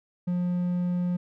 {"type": "tone", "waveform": "triangle", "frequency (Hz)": 177.7, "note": "F3", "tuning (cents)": 30, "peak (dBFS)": -22, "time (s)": [0.27, 1.17], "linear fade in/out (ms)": 10, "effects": []}